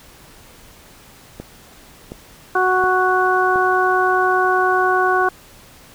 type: click train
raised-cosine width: 2 ms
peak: -17 dBFS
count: 4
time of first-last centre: 1.4-3.558 s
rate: 1.39 Hz
type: harmonic tone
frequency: 370 Hz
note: F#4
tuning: in tune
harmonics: 1 / 2 / 3 / 4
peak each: -19 / -19 / -19 / -19 dBFS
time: 2.55-5.29 s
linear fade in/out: 5 ms
effects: pink hiss -45 dBFS RMS until 5.94 s